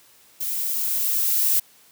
violet noise with level ramp, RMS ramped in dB -27 to -19 dBFS, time 0.4-1.6 s, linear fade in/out 10 ms, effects white hiss -54 dBFS RMS until 1.91 s + high-pass 80 Hz 12 dB/octave

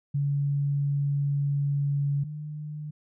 sine tone pair in turn, 142 / 150.52 Hz, C#3 / D3, +42 / +43 cents, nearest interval minor second, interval 101 cents, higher second, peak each -23 / -33 dBFS, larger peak first, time 0.14-2.24 / 2.24-2.91 s, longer first, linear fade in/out 10 ms, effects none

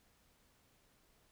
silence, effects pink hiss -71 dBFS RMS until 1.31 s

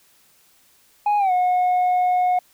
sine tone with pitch glide, 829 to 725.9 Hz, G#5 to F#5, -3 to -33 cents, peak -13 dBFS, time 1.06-2.39 s, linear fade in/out 5 ms, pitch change -230 cents, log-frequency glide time 1.18-1.32 s, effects tanh soft clip ceiling -15 dBFS + white hiss -57 dBFS RMS until 2.53 s

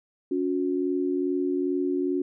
sine tone pair together, 280.8 / 363.2 Hz, C#4 / F#4, +22 / -32 cents, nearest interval major third, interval 446 cents, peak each -26 dBFS, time 0.31-2.22 s, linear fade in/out 5 ms, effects none

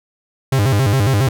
45% pulse tone with vibrato, 116.54 Hz, A#2, in tune, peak -12 dBFS, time 0.52-1.29 s, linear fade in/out 5 ms, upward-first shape square, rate 7.3 Hz, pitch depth 240 cents each way, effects none

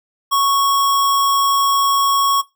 sine tone with sample-and-hold, 1108.7 Hz, C#6, in tune, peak -12 dBFS, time 0.31-2.42 s, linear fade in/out 20 ms, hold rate 4410 Hz, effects noise-tail reverb RT60 0.2 s tail -19 dB re dry

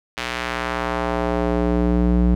square tone with band-pass filter sweep, 59.9 Hz, A#1, 48 cents sharp, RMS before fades -20 dBFS, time 0.17-2.35 s, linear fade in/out 5 ms, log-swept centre 2700 to 160 Hz, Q 0.9, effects none

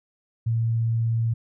sine tone, 114.5 Hz, A#2, 31 cents flat, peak -20 dBFS, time 0.46-1.34 s, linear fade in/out 10 ms, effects none

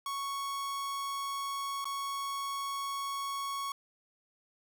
45% pulse tone with dropouts, 1108.7 Hz, C#6, in tune, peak -34 dBFS, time 0.06-3.72 s, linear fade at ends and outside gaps 2 ms, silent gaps 1.844-1.854 s, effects none

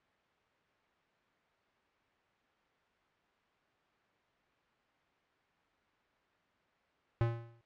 square tone with exponential decay, 116.4 Hz, A#2, 2 cents flat, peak -26 dBFS, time 7.21-7.61 s, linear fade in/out 0 ms, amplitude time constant 85 ms, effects white hiss -71 dBFS RMS until 7.65 s + low-pass 2000 Hz 12 dB/octave

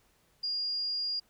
sine tone, 4832 Hz, D8, 48 cents sharp, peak -30 dBFS, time 0.43-1.2 s, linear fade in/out 10 ms, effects pink hiss -68 dBFS RMS until 1.29 s

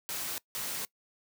white noise bursts at uneven times, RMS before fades -36 dBFS, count 2, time 0.09-0.38 / 0.55-0.85 s, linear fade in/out 0 ms, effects noise-tail reverb RT60 0.1 s tail -22 dB re dry + high-pass 80 Hz 12 dB/octave

